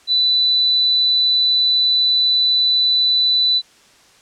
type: tone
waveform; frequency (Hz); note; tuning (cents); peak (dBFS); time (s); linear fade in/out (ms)
sine; 3984; B7; +14; -12; 0.07-3.62; 50
effects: white hiss -50 dBFS RMS until 4.21 s + low-pass 7000 Hz 12 dB/octave